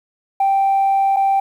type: tone with dropouts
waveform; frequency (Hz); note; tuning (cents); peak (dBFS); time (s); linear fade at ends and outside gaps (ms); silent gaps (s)
sine; 783; G5; -2; -11; 0.4-1.4; 5; 1.163-1.167
effects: tanh soft clip ceiling -10 dBFS + 8-bit